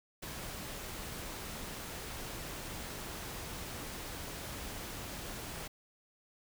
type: noise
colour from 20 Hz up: pink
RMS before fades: -43 dBFS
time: 0.22-5.68 s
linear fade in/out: 10 ms
effects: none